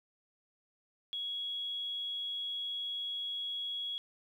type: tone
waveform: sine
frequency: 3333 Hz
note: G#7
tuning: 5 cents sharp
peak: -35 dBFS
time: 1.13-3.98 s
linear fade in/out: 0 ms
effects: 11-bit